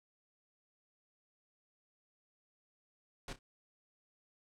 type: noise with echo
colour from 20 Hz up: pink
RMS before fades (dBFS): -43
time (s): 3.28-3.33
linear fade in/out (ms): 2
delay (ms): 30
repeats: 2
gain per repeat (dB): -13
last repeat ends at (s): 3.39
effects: low-pass 7000 Hz 12 dB/octave